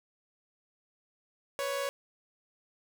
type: tone pair together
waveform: sawtooth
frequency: 495.3 / 556 Hz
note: B4 / C#5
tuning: +5 / +5 cents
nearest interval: major second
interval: 200 cents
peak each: -35 / -28 dBFS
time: 1.59-1.89 s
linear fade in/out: 0 ms
effects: none